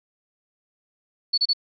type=tone bursts; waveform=sine; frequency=4435 Hz; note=C#8; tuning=in tune; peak=-17 dBFS; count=3; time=1.33-1.534 s; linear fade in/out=10 ms; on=48 ms; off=30 ms; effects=none